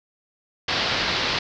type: low-pass noise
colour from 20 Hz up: white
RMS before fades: -24 dBFS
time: 0.68-1.39 s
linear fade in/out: 5 ms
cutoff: 4900 Hz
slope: 48 dB/octave
effects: none